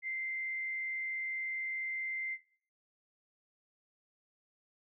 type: tone with frequency modulation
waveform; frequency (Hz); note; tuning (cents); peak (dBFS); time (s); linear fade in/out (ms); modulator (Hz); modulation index
sine; 2083; C7; -8; -35; 0.02-2.38; 50; 84.5; 0.37
effects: noise-tail reverb RT60 0.5 s tail -18 dB re dry